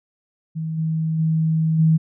sine tone with level steps, 159.9 Hz, D#3, 48 cents sharp, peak -23 / -19 / -16 / -12 dBFS, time 0.55-1.98 s, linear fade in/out 20 ms, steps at 0.77 / 1.18 / 1.78 s, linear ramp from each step 20 ms, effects none

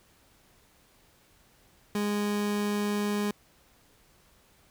30% pulse tone, 206.5 Hz, G#3, 10 cents flat, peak -24 dBFS, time 1.95-3.31 s, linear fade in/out 2 ms, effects pink hiss -62 dBFS RMS until 4.7 s

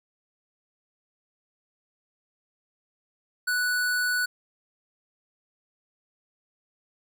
square tone, 1480 Hz, F#6, in tune, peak -24 dBFS, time 3.47-4.26 s, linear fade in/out 10 ms, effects none

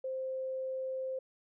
sine tone, 523.3 Hz, C5, in tune, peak -34 dBFS, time 0.04-1.19 s, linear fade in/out 5 ms, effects none

